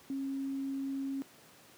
sine tone, 272.1 Hz, C#4, 32 cents flat, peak -33 dBFS, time 0.1-1.22 s, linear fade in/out 0 ms, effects pink hiss -58 dBFS RMS until 1.77 s + high-pass 150 Hz 12 dB/octave

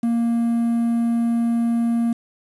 triangle tone with quantisation, 233.1 Hz, A#3, in tune, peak -15 dBFS, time 0.03-2.13 s, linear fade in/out 5 ms, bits 7, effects resampled to 22050 Hz

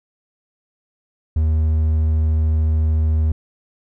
triangle tone, 78.4 Hz, D#2, 14 cents sharp, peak -12 dBFS, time 1.36-3.32 s, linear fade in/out 5 ms, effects none

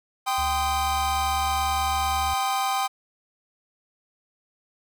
45% pulse chord, C minor, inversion second, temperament equal with one note detuned, 784 / 1032.7 / 1244.5 Hz, G5 / C6 / Eb6, 0 / -23 / 0 cents, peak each -25 / -29 / -30 dBFS, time 0.26-2.88 s, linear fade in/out 20 ms
triangle tone with pitch glide, 71.5 to 73.04 Hz, D2 to D2, -46 to -9 cents, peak -29 dBFS, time 0.38-2.34 s, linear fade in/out 5 ms, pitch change +37 cents, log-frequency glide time 0.65-1.98 s
effects none

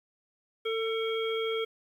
harmonic tone with a mistuned harmonic, 447.7 Hz, A4, 30 cents sharp, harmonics 1 / 3 / 5 / 7, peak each -29 / -39 / -39 / -37 dBFS, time 0.65-1.65 s, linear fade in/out 10 ms, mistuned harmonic 7, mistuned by +65 cents, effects 10-bit

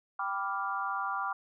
sine chord, G dominant seventh, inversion none, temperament equal, 784 / 987.8 / 1174.7 / 1396.9 Hz, G5 / B5 / D6 / F6, 0 / 0 / 0 / 0 cents, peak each -37 / -38 / -34 / -37 dBFS, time 0.19-1.33 s, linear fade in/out 5 ms, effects none

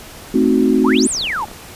sine chord, A diminished seventh, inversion none, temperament equal, 220 / 261.6 / 311.1 / 370 Hz, A3 / C4 / Eb4 / Gb4, 0 / 0 / 0 / 0 cents, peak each -17 / -14 / -18 / -17 dBFS, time 0.34-1.07 s, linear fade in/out 5 ms
sine exponential two-way sweep, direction up then down, 784 to 9840 to 784 Hz, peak -18 dBFS, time 0.84-1.45 s, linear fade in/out 10 ms, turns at 1.08 s
click train, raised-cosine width 1 ms, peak -21 dBFS, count 13, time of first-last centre 1.15-1.515 s, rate 32.9 Hz
effects pink hiss -36 dBFS RMS until 1.75 s + resampled to 32000 Hz

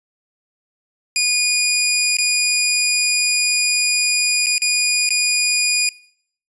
15% pulse tone with dropouts, 2451 Hz, D#7, 27 cents flat, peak -8 dBFS, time 1.16-5.89 s, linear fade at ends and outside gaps 1 ms, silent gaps 2.169-2.185 / 4.461-4.467 / 4.581-4.619 / 5.091-5.105 s, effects noise-tail reverb RT60 0.6 s tail -22 dB re dry + resampled to 22050 Hz

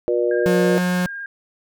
harmonic tone, 119.9 Hz, A#2, 49 cents sharp, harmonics 3 / 4 / 5, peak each -20 / -20 / -23 dBFS, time 0.08-0.78 s, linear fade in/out 0 ms
sine tone with vibrato, 1612 Hz, G6, 48 cents sharp, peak -28 dBFS, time 0.31-1.26 s, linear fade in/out 2 ms, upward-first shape triangle, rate 18 Hz, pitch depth 17 cents each way
45% pulse tone, 179.9 Hz, F#3, 48 cents flat, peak -18 dBFS, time 0.46-1.06 s, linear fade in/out 0 ms
effects none

